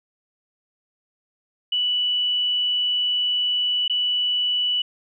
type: tone with dropouts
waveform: sine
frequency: 2960 Hz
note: F#7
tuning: in tune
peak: -19 dBFS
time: 1.72-4.82 s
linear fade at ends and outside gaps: 5 ms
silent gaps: 3.88-3.897 s
effects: none